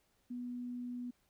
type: tone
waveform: sine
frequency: 245.2 Hz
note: B3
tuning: 12 cents flat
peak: -39 dBFS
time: 0.3-1.11 s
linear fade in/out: 10 ms
effects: pink hiss -75 dBFS RMS until 1.29 s